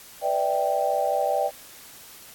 sine chord, E minor seventh, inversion second, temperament equal with one note detuned, 493.9 / 587.3 / 652.1 / 784 Hz, B4 / D5 / E5 / G5, 0 / 0 / -19 / 0 cents, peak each -30 / -25 / -28 / -25 dBFS, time 0.21-1.51 s, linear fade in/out 50 ms, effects white hiss -46 dBFS RMS until 2.34 s + AAC 64 kbps

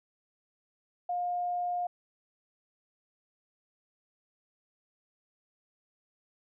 sine tone, 710 Hz, F5, 28 cents sharp, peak -29 dBFS, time 1.09-1.87 s, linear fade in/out 5 ms, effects none

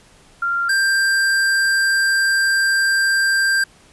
sine / square tone pair in turn, 1387 / 1582.9 Hz, F6 / G6, -12 / +16 cents, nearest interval major second, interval 228 cents, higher second, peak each -17 / -15 dBFS, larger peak second, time 0.42-0.69 / 0.69-3.64 s, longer second, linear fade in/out 5 ms, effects pink hiss -50 dBFS RMS until 3.92 s + resampled to 24000 Hz

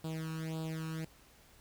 sawtooth tone with flanger, 160 Hz, D#3, 49 cents sharp, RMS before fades -39 dBFS, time 0.04-1.05 s, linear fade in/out 5 ms, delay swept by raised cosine 0.24 to 0.75 ms, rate 1.8 Hz, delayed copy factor +0.95, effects added 61 Hz sine -68 dBFS peak until 1.6 s + pink hiss -62 dBFS RMS until 1.6 s

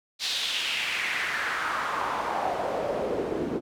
pink noise with band-pass filter sweep, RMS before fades -29 dBFS, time 0.19-3.61 s, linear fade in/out 50 ms, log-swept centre 4200 to 320 Hz, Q 2.8, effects none

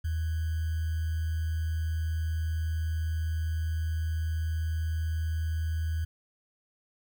sine tone with sample-and-hold, 80.2 Hz, E2, 47 cents flat, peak -27 dBFS, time 0.04-6.05 s, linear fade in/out 10 ms, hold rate 1575 Hz, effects none

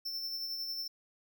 square tone with tremolo, 5360 Hz, E8, 28 cents sharp, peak -35 dBFS, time 0.05-0.88 s, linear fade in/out 10 ms, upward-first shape sine, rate 11 Hz, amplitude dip 35%, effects none

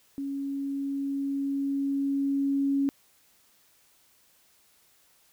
sine tone with level ramp, 277.2 Hz, C#4, in tune, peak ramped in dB -30 to -22 dBFS, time 0.18-2.89 s, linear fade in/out 0 ms, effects white hiss -63 dBFS RMS until 5.32 s

